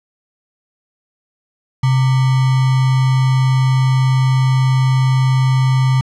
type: tone with sample-and-hold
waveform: sine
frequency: 130.81 Hz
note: C3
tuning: in tune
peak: -10 dBFS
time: 1.83-6.01 s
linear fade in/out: 5 ms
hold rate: 1050 Hz
effects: low-pass 6000 Hz 12 dB/octave